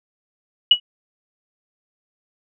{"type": "tone with exponential decay", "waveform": "sine", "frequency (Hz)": 2923, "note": "F#7", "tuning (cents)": -22, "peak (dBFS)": -4, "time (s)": [0.71, 0.8], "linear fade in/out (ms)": 5, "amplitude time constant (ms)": 18, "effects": []}